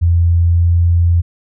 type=tone with pitch glide; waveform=sine; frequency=85.2 to 85.69 Hz; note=F2 to F2; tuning=-42 to -32 cents; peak=-8 dBFS; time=0.01-1.22 s; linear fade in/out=20 ms; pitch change=+10 cents; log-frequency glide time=0.46-0.65 s; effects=none